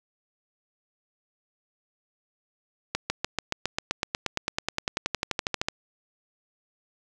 accelerating click train, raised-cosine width 0.2 ms, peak -8 dBFS, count 27, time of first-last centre 2.95-5.685 s, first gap 150 ms, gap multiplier 0.97, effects none

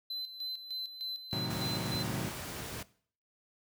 triangle tone with tremolo, 4048 Hz, B7, 42 cents sharp, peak -34 dBFS, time 0.1-2.03 s, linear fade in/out 5 ms, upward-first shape square, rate 3.3 Hz, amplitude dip 65%
30% pulse chord, A diminished seventh, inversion none, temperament equal, 110 / 130.81 / 155.56 / 185 Hz, A2 / C3 / Eb3 / Gb3, 0 / 0 / 0 / 0 cents, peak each -37 / -37 / -38 / -37 dBFS, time 1.33-2.29 s, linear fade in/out 0 ms
pink noise, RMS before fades -41 dBFS, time 1.5-2.83 s, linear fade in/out 5 ms
effects noise-tail reverb RT60 0.5 s tail -19 dB re dry + high-pass 60 Hz 12 dB/octave

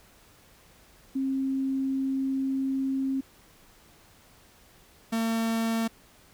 sine / 45% pulse tone pair in turn, 267.8 / 226.4 Hz, C4 / A3, +40 / +50 cents, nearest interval minor third, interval 290 cents, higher first, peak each -25 dBFS, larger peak neither, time 1.15-3.21 / 5.12-5.88 s, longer first, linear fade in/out 10 ms, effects pink hiss -57 dBFS RMS until 6.33 s

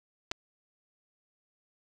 clicks, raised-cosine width 0.2 ms, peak -16 dBFS, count 2, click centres 0.314 / 0.317 s, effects none

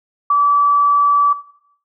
sine tone, 1153 Hz, D6, 32 cents flat, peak -10 dBFS, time 0.3-1.33 s, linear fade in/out 5 ms, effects noise-tail reverb RT60 0.7 s tail -17 dB re dry

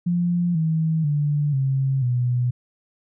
sine tone with pitch steps, 174.61 / 160.12 / 146.83 / 134.64 / 123.47 Hz, F3 / D#3 / D3 / C3 / B2, 0 / +50 / 0 / +50 / 0 cents, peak -18 dBFS, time 0.06-2.51 s, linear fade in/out 10 ms, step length 490 ms, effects none

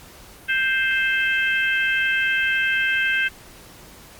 harmonic tone, 524 Hz, C5, 2 cents sharp, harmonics 3 / 4 / 5 / 6, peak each -20 / -27 / -24 / -30 dBFS, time 0.48-3.29 s, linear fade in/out 20 ms, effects pink hiss -45 dBFS RMS until 4.19 s + Opus 48 kbps

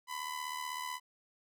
sawtooth tone with amplitude modulation, 1002 Hz, B5, 25 cents sharp, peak -31 dBFS, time 0.07-1 s, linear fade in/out 50 ms, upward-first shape sine, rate 76 Hz, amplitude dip 65%, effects none

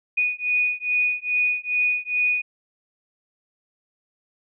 sine beating tone pair, 2471 / 2473.4 Hz, D#7 / D#7, -13 / -11 cents, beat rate 2.4 Hz, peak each -23 / -23 dBFS, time 0.17-2.42 s, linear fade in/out 10 ms, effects none

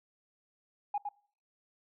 sine tone with echo, 821 Hz, G#5, 20 cents flat, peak -28 dBFS, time 0.94-0.98 s, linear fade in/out 5 ms, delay 110 ms, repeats 1, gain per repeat -5 dB, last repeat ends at 1.09 s, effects noise-tail reverb RT60 0.5 s tail -24 dB re dry + tanh soft clip ceiling -25 dBFS

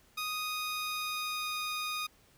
15% pulse tone with pitch glide, 1244.5 to 1235.9 Hz, D#6 to D#6, 0 to -12 cents, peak -27 dBFS, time 0.17-2.07 s, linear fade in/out 10 ms, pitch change -12 cents, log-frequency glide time 0.33-1.53 s, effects pink hiss -64 dBFS RMS until 2.37 s

